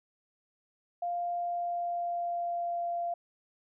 sine tone with pitch glide, 698.5 to 690.9 Hz, F5 to F5, 0 to -19 cents, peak -30 dBFS, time 1.02-3.14 s, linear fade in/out 5 ms, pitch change -19 cents, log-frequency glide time 1.35-2.85 s, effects none

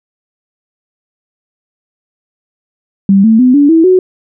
sine tone with pitch steps, 196 / 222.6 / 252.7 / 287 / 325.8 / 370 Hz, G3 / A3 / B3 / D4 / E4 / F#4, 0 / +20 / +40 / -40 / -20 / 0 cents, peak -3 dBFS, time 3.09-3.99 s, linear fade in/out 2 ms, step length 150 ms, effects none

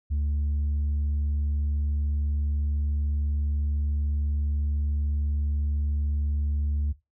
sine tone, 73 Hz, D2, 10 cents flat, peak -21 dBFS, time 0.1-6.93 s, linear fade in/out 20 ms, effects noise-tail reverb RT60 0.2 s tail -17 dB re dry + tanh soft clip ceiling -22 dBFS

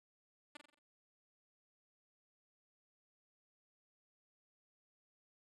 5% pulse tone with echo, 294.3 Hz, D4, 4 cents sharp, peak -37 dBFS, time 0.55-0.57 s, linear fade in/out 5 ms, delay 44 ms, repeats 5, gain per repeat -6 dB, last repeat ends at 0.79 s, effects low-pass 9000 Hz 12 dB/octave

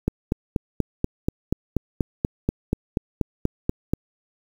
click train, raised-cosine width 3 ms, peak -7 dBFS, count 17, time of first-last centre 0.08-3.935 s, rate 4.15 Hz, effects 7-bit

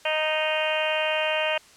harmonic tone, 310.5 Hz, D#4, 3 cents flat, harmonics 2 / 3 / 4 / 5 / 6 / 7 / 8 / 9 / 10, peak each -26 / -32 / -37 / -34 / -34 / -36 / -30 / -30 / -34 dBFS, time 0.05-1.58 s, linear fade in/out 5 ms, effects white hiss -52 dBFS RMS until 1.76 s + low-pass 8000 Hz 12 dB/octave

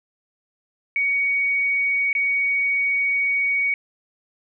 sine tone with dropouts, 2243 Hz, C#7, 20 cents sharp, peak -18 dBFS, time 0.96-3.74 s, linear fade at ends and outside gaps 1 ms, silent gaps 2.129-2.151 s, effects none

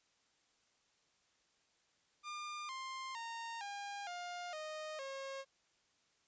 sawtooth tone with pitch steps, 1203 / 1053.3 / 922.3 / 807.6 / 707.1 / 619.1 / 542.1 Hz, D6 / C6 / A#5 / G#5 / F5 / D#5 / C#5, +41 / +11 / -19 / -49 / +21 / -9 / -39 cents, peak -39 dBFS, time 2.23-5.45 s, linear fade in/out 50 ms, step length 460 ms, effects white hiss -75 dBFS RMS until 6.27 s + resampled to 16000 Hz

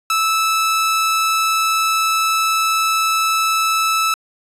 sawtooth tone, 1311 Hz, E6, 10 cents flat, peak -11 dBFS, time 0.1-4.14 s, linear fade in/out 2 ms, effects resampled to 32000 Hz

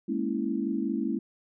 sine chord, A# half-diminished seventh, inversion third, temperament equal, 207.7 / 233.1 / 277.2 / 329.6 Hz, G#3 / A#3 / C#4 / E4, 0 / 0 / 0 / 0 cents, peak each -32 dBFS, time 0.08-1.19 s, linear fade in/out 10 ms, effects none

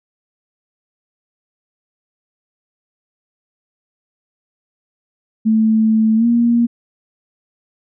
sine tone with pitch glide, 220 to 235.8 Hz, A3 to A#3, 0 to +20 cents, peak -10 dBFS, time 5.45-6.67 s, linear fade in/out 20 ms, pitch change +120 cents, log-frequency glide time 6.16-6.26 s, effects none

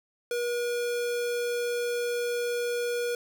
square tone, 480.5 Hz, B4, 48 cents flat, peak -28 dBFS, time 0.31-3.15 s, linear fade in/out 2 ms, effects 9-bit

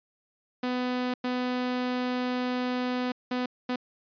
sawtooth tone bursts at uneven times, 250 Hz, B3, 21 cents sharp, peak -23 dBFS, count 4, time 0.63-1.14 / 1.24-3.12 / 3.31-3.46 / 3.69-3.76 s, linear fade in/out 5 ms, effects resampled to 11025 Hz

